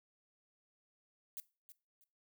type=noise with echo; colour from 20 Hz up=violet; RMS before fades=-44 dBFS; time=1.37-1.4 s; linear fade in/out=0 ms; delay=320 ms; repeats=2; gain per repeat=-12 dB; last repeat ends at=2.04 s; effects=noise-tail reverb RT60 0.3 s tail -19 dB re dry